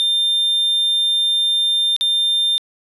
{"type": "tone with dropouts", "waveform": "triangle", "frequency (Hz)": 3600, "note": "A7", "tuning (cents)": 39, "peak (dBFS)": -13, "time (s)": [0, 2.58], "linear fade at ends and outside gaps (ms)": 0, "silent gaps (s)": [1.964, 2.01], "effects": ["resampled to 32000 Hz"]}